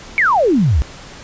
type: exponential sweep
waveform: sine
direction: down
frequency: 2314 to 58.27 Hz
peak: -10 dBFS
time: 0.18-0.82 s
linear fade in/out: 0 ms
effects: pink hiss -36 dBFS RMS until 1.23 s + resampled to 16000 Hz